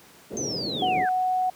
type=low-pass noise; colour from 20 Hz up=white; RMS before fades=-31 dBFS; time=0.3-1.06 s; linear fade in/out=20 ms; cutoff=470 Hz; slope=24 dB/octave
type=linear sweep; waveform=sine; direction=down; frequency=6340 to 1467 Hz; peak=-29 dBFS; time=0.37-1.09 s; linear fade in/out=0 ms
type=tone; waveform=sine; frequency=740 Hz; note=F#5; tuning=in tune; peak=-21 dBFS; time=0.82-1.5 s; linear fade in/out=5 ms
effects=pink hiss -51 dBFS RMS until 1.55 s + high-pass 150 Hz 12 dB/octave